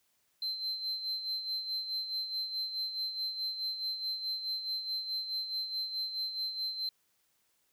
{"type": "tone with tremolo", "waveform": "sine", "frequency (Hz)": 4100, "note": "C8", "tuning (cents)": -36, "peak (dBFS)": -29, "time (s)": [0.42, 6.89], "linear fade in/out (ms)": 2, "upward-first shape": "sine", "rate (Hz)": 4.7, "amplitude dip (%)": 65, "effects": ["tanh soft clip ceiling -30 dBFS", "white hiss -74 dBFS RMS until 7.72 s"]}